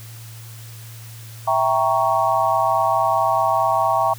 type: chord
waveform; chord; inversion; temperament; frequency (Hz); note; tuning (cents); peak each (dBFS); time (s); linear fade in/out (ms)
sine; E diminished seventh; none; equal; 659.3 / 784 / 932.3 / 1108.7; E5 / G5 / Bb5 / Db6; 0 / 0 / 0 / 0; -21; 1.47-4.14; 10
effects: added 113 Hz sine -36 dBFS peak until 4.18 s + white hiss -43 dBFS RMS until 4.18 s